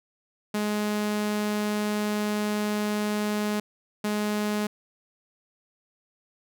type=tone pair in turn; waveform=sawtooth; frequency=209.6 / 209.6 Hz; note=G#3 / G#3; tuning=+16 / +16 cents; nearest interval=unison; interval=0 cents; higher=neither; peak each=-21 / -21 dBFS; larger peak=neither; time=0.54-3.6 / 4.04-4.67 s; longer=first; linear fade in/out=5 ms; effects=none